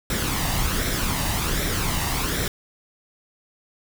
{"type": "noise with flanger", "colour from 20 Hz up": "pink", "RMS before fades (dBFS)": -24, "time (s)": [0.1, 2.48], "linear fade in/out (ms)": 2, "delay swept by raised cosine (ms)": [0.53, 1.08], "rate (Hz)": 1.3, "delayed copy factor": 0.5, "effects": []}